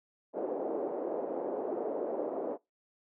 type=band-pass noise; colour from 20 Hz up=white; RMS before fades=-35 dBFS; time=0.33-2.58 s; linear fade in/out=50 ms; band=330 to 570 Hz; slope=24 dB/octave; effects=noise-tail reverb RT60 0.2 s tail -23 dB re dry